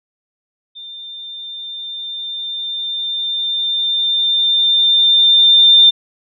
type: tone with level ramp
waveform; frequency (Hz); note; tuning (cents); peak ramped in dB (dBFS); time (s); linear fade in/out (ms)
sine; 3595; A7; +36; -30 to -4; 0.75-5.91; 20
effects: none